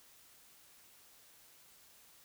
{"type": "silence", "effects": ["white hiss -62 dBFS RMS until 2.24 s"]}